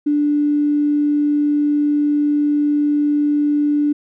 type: tone with tanh clipping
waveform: triangle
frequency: 293.7 Hz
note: D4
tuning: in tune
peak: -13 dBFS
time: 0.06-3.93 s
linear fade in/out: 10 ms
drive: 3 dB
effects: none